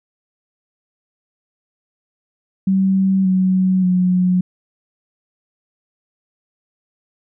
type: tone with pitch steps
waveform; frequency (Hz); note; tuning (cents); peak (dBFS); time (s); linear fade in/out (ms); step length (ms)
sine; 191.6 / 186.68 / 181.89; G3 / F#3 / F#3; -39 / +16 / -29; -12; 2.67-4.41; 5; 580
effects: none